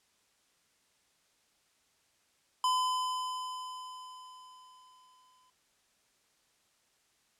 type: tone with exponential decay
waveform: square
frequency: 1014 Hz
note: B5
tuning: 45 cents sharp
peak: -26 dBFS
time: 2.64-5.5 s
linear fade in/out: 2 ms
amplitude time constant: 620 ms
effects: white hiss -71 dBFS RMS until 7.39 s + low-pass 9000 Hz 12 dB/octave